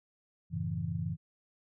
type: chord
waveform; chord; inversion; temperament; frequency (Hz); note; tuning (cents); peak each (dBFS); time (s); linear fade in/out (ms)
sine; F# minor seventh; none; equal; 92.5 / 110 / 138.59 / 164.81; F#2 / A2 / C#3 / E3; 0 / 0 / 0 / 0; -38 / -39 / -39 / -35; 0.5-1.17; 50
effects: none